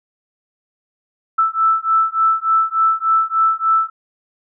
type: beating tone pair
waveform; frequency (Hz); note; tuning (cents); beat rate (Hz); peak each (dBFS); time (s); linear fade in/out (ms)
sine; 1318.5 / 1321.9; E6 / E6; 0 / +4; 3.4; -16; 1.38-3.9; 10
effects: none